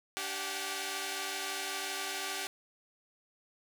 5% pulse tone cluster, 291.8 / 387.8 / 723 / 763 / 846 Hz, D4 / G4 / F#5 / G5 / G#5, -11 / -19 / -40 / -47 / +32 cents, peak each -34 / -27 / -30 / -33 / -33 dBFS, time 0.17-2.47 s, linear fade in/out 0 ms, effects none

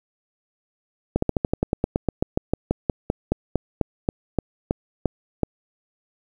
slowing click train, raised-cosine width 2 ms, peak -6 dBFS, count 25, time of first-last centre 1.16-5.433 s, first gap 64 ms, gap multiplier 1.08, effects 8-bit

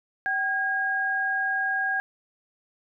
sine tone pair together, 769.3 / 1630 Hz, G5 / G#6, -33 / -33 cents, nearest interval octave + minor second, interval 1300 cents, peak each -30 / -24 dBFS, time 0.26-2 s, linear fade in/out 0 ms, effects none

